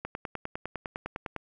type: click train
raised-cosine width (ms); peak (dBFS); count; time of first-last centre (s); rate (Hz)
0.5; -19; 14; 0.05-1.363; 9.9
effects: none